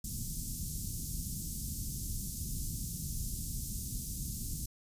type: band-stop noise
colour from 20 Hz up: pink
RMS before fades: -38 dBFS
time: 0.04-4.66 s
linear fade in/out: 5 ms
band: 210 to 5900 Hz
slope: 24 dB/octave
effects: resampled to 32000 Hz